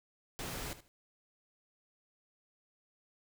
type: noise with echo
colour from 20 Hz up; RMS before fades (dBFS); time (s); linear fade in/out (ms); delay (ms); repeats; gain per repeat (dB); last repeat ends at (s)
pink; -41; 0.39-0.73; 0; 75; 2; -14; 0.88
effects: none